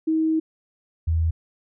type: tone pair in turn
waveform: sine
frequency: 318.2 / 81.64 Hz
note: D#4 / E2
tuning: +39 / -16 cents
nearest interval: 2 octaves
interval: 2355 cents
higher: first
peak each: -18 dBFS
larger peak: neither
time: 0.07-0.4 / 1.07-1.31 s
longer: first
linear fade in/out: 10 ms
effects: none